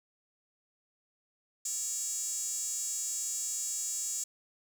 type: tone with high-pass filter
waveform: square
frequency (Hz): 255.6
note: C4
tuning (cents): -40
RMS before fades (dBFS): -35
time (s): 1.65-4.24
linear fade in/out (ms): 5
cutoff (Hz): 7100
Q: 8
effects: none